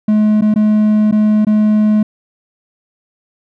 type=tone with dropouts; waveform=triangle; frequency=212.9 Hz; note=G#3; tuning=43 cents sharp; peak=-6 dBFS; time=0.08-2.03 s; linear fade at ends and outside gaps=5 ms; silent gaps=0.411-0.42 / 0.541-0.559 / 1.113-1.123 / 1.449-1.468 s; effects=none